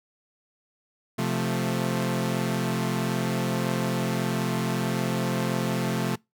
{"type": "chord", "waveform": "sawtooth", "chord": "F major", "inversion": "second", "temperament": "equal", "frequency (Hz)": [130.81, 174.61, 220], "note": ["C3", "F3", "A3"], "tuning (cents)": [0, 0, 0], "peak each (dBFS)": -25, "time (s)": [1.18, 6.16], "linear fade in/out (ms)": 10, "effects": ["noise-tail reverb RT60 0.2 s tail -24 dB re dry"]}